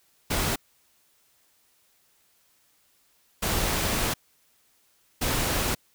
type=noise bursts at uneven times; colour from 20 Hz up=pink; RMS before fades=-26 dBFS; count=3; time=0.3-0.56 / 3.42-4.14 / 5.21-5.75 s; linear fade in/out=10 ms; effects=white hiss -65 dBFS RMS until 5.94 s

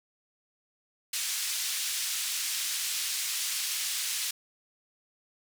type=band-pass noise; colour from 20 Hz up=white; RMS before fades=-32 dBFS; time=1.13-4.31 s; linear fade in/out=5 ms; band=2400 to 9000 Hz; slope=12 dB/octave; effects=none

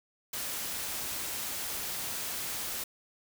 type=noise; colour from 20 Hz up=white; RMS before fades=-36 dBFS; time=0.33-2.84 s; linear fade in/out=5 ms; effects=none

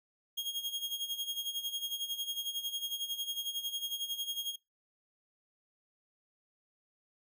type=tone with tremolo; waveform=40% pulse; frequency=3263 Hz; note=G#7; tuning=31 cents flat; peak=-32 dBFS; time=0.37-4.56 s; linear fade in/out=10 ms; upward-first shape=sine; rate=11 Hz; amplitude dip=75%; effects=noise-tail reverb RT60 0.2 s tail -24 dB re dry

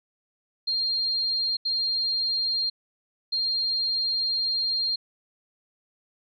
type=tone bursts at uneven times; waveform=sine; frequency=4204 Hz; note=C8; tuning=7 cents sharp; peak=-23 dBFS; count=3; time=0.67-1.57 / 1.65-2.7 / 3.32-4.96 s; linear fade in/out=10 ms; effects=none

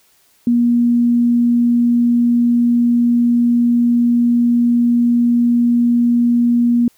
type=tone; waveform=sine; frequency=238.7 Hz; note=A#3; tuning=41 cents sharp; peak=-10 dBFS; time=0.47-6.88 s; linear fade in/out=2 ms; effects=white hiss -55 dBFS RMS until 6.97 s

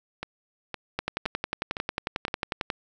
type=two click trains; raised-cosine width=0.3 ms; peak=-11 / -16 dBFS; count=20 / 5; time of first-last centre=0.99-2.702 / 0.23-2.281 s; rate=11.1 / 1.95 Hz; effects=none

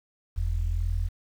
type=tone pair together; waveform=sine; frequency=42.41 / 84 Hz; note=E1 / E2; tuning=+50 / +33 cents; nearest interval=octave; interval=1183 cents; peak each=-26 / -28 dBFS; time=0.36-1.09 s; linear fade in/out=20 ms; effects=9-bit

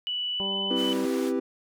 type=tone with pitch glide; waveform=sine; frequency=2960 to 3007 Hz; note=F#7 to F#7; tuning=0 to +27 cents; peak=-27 dBFS; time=0.07-0.93 s; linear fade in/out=0 ms; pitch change=+27 cents; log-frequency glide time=0.33-0.52 s
type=harmonic tone; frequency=196 Hz; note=G3; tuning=in tune; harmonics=1 / 2 / 3 / 4 / 5; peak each=-35 / -36 / -40 / -42 / -40 dBFS; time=0.4-1.05 s; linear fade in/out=0 ms
type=chord; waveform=triangle; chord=C major seventh; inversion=none; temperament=equal; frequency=261.6 / 329.6 / 392 / 493.9 Hz; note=C4 / E4 / G4 / B4; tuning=0 / 0 / 0 / 0 cents; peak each=-26 / -29 / -27 / -31 dBFS; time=0.7-1.4 s; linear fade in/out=10 ms
type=band-pass noise; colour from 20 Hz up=pink; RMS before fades=-42 dBFS; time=0.75-1.33 s; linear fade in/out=50 ms; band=620 to 12000 Hz; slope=12 dB/octave
effects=none

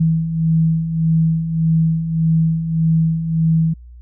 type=beating tone pair; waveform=sine; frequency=160.6 / 162.3 Hz; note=E3 / E3; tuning=-45 / -27 cents; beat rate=1.7 Hz; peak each=-21 / -14 dBFS; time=0-3.74 s; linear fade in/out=10 ms; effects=added 60 Hz sine -36 dBFS peak until 4.01 s

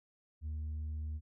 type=tone with tanh clipping; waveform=sine; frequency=76.9 Hz; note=D#2; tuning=20 cents flat; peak=-37 dBFS; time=0.41-1.21 s; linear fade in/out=50 ms; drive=2 dB; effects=none

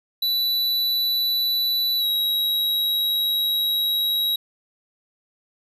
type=tone with pitch glide; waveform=square; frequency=3964 to 3847 Hz; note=B7 to B7; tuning=+6 to -46 cents; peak=-20 dBFS; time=0.22-4.36 s; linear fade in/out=5 ms; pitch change=-52 cents; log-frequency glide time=1.98-2.06 s; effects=none

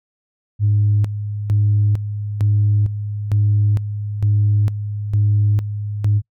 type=tone with tremolo; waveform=sine; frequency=103.83 Hz; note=G#2; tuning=in tune; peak=-11 dBFS; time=0.59-6.22 s; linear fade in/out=50 ms; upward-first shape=square; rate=1.1 Hz; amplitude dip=70%; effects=noise-tail reverb RT60 0.1 s tail -25 dB re dry + tanh soft clip ceiling -8 dBFS

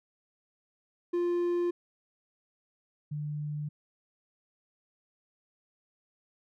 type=tone pair in turn; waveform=triangle / sine; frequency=349.2 / 148.87 Hz; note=F4 / D3; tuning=0 / +24 cents; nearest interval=octave + minor third; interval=1476 cents; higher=first; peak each=-24 / -32 dBFS; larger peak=first; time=1.13-1.71 / 3.11-3.69 s; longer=neither; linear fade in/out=10 ms; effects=none

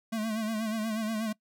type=tone with vibrato; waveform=square; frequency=219.4 Hz; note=A3; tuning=5 cents flat; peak=-30 dBFS; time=0.12-1.33 s; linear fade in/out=10 ms; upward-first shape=sine; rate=8.3 Hz; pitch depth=60 cents each way; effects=noise-tail reverb RT60 0.1 s tail -22 dB re dry

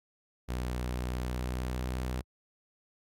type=tone with pitch glide; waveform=sawtooth; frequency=61.74 to 62.96 Hz; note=B1 to B1; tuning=0 to +34 cents; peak=-28 dBFS; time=0.48-2.22 s; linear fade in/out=20 ms; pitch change=+34 cents; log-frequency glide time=1.05-1.97 s; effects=AAC 64 kbps

